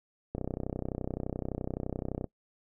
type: click train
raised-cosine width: 2 ms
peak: -20 dBFS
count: 61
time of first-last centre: 0.35-2.243 s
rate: 31.7 Hz
effects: noise-tail reverb RT60 0.1 s tail -21 dB re dry